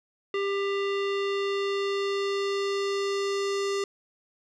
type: tone with low-pass filter sweep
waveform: square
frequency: 397.2 Hz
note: G4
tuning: 23 cents sharp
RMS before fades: -28 dBFS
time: 0.34-3.84 s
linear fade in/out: 2 ms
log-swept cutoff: 2900 to 6100 Hz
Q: 1.6
effects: none